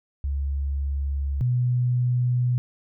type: tone pair in turn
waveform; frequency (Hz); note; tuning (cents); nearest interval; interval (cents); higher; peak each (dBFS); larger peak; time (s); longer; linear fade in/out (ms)
sine; 69.7 / 123.62; C#2 / B2; +10 / +2; minor seventh; 992; second; -23 / -19; second; 0.24-1.41 / 1.41-2.58; neither; 0
effects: none